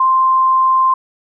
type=tone; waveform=sine; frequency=1046.5 Hz; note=C6; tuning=in tune; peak=-9 dBFS; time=0-0.94 s; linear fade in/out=5 ms; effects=none